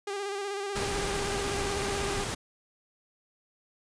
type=tone with vibrato; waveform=sawtooth; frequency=400.1 Hz; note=G4; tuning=35 cents sharp; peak=-28 dBFS; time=0.07-2.24 s; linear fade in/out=5 ms; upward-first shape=square; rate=16 Hz; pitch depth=36 cents each way
type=noise; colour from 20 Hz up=pink; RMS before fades=-33 dBFS; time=0.75-2.35 s; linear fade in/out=10 ms
effects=resampled to 22050 Hz